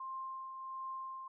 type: tone with tremolo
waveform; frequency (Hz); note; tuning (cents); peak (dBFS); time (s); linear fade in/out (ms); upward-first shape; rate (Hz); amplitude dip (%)
sine; 1055; C6; +14; -39; 0-1.28; 5; triangle; 1.4; 45
effects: none